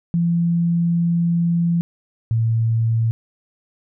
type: tone pair in turn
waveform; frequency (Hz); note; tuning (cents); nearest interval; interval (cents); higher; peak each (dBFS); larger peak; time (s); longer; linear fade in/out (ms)
sine; 170.2 / 113.67; F3 / A#2; -44 / -43; perfect fifth; 699; first; -15; neither; 0.14-1.81 / 2.31-3.11; first; 0
effects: none